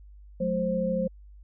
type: tone cluster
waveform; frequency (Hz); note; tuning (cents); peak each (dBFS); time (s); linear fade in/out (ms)
sine; 182.7 / 216 / 526; F#3 / A3 / C5; -22 / -32 / +9; -29 / -31 / -27; 0.4-1.08; 10
effects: added 50 Hz sine -46 dBFS peak until 1.43 s